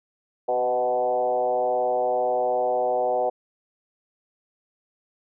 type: tone with frequency modulation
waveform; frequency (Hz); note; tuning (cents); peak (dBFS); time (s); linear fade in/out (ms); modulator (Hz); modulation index
sine; 622.3; D#5; 0; -20; 0.48-3.3; 10; 122; 1.5
effects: none